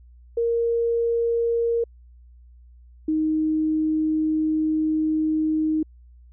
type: tone pair in turn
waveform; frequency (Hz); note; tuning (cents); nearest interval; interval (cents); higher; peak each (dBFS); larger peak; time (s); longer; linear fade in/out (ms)
sine; 466.2 / 312.1; A#4 / D#4; 0 / +5; perfect fifth; 695; first; -19; neither; 0.37-1.84 / 3.08-5.83; second; 5
effects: added 60 Hz sine -46 dBFS peak until 6.32 s